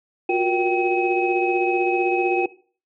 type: tone cluster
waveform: sine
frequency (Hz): 356.5 / 372.2 / 473.2 / 777 / 2548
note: F4 / F#4 / A#4 / G5 / D#7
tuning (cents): +36 / +10 / +26 / -16 / +41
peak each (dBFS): -20 / -27 / -28 / -23 / -26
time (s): 0.29-2.46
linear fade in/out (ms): 5
effects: noise-tail reverb RT60 0.4 s tail -18 dB re dry + tanh soft clip ceiling -6 dBFS